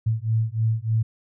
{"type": "beating tone pair", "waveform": "sine", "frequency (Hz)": [110.1, 113.4], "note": ["A2", "A#2"], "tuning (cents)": [2, -47], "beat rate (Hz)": 3.3, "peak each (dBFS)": -23, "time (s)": [0.06, 1.03], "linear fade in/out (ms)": 10, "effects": []}